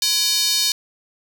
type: tone with high-pass filter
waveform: square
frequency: 336.5 Hz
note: E4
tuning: 36 cents sharp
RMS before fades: -19 dBFS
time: 0.02-0.72 s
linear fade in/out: 2 ms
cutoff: 4300 Hz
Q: 2.9
effects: none